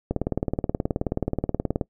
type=click train; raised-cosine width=2 ms; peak=-10 dBFS; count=33; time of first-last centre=0.11-1.812 s; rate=18.8 Hz; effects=noise-tail reverb RT60 0.1 s tail -23 dB re dry